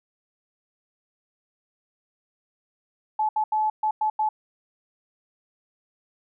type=tone bursts at uneven times; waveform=sine; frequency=861 Hz; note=A5; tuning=38 cents flat; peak=-20 dBFS; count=6; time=3.19-3.29 / 3.36-3.44 / 3.52-3.7 / 3.83-3.91 / 4.01-4.1 / 4.19-4.29 s; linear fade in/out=5 ms; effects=none